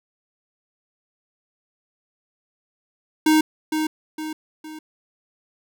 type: tone with echo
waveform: square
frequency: 311.1 Hz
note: D#4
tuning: in tune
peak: -14 dBFS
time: 3.26-3.41 s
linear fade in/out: 5 ms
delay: 460 ms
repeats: 3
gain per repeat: -7 dB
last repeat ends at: 4.79 s
effects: none